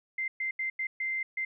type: tone bursts at uneven times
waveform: sine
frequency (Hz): 2084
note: C7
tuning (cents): -7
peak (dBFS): -29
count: 6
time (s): 0.18-0.28 / 0.4-0.51 / 0.59-0.7 / 0.79-0.87 / 1-1.23 / 1.37-1.45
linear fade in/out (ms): 5
effects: none